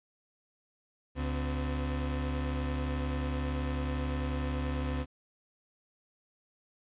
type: tone pair together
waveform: 35% pulse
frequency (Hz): 71.7 / 255.5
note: D2 / C4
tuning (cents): -41 / -41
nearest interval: octave + minor seventh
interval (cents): 2200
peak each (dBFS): -30 / -35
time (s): 1.15-5.06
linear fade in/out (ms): 50
effects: resampled to 8000 Hz + 11-bit